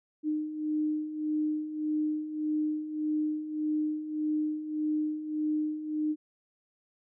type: beating tone pair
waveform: sine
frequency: 304.3 / 306 Hz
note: D#4 / D#4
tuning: -38 / -29 cents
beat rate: 1.7 Hz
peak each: -35 / -29 dBFS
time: 0.23-6.16 s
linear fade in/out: 50 ms
effects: none